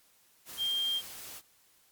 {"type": "tone in noise", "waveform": "sine", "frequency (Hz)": 3194, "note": "G7", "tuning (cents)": 32, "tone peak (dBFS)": -28, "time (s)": [0.57, 1.02], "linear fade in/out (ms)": 50, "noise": "white", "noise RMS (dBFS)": -45, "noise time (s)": [0.45, 1.42], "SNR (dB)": 14, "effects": ["white hiss -65 dBFS RMS until 1.91 s", "MP3 96 kbps"]}